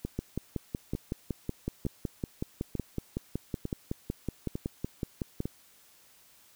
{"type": "two click trains", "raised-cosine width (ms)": 3, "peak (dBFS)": [-18, -20], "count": [29, 7], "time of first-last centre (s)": [[0.19, 5.404], [0.05, 5.455]], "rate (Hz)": [5.37, 1.11], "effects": ["white hiss -60 dBFS RMS until 6.55 s"]}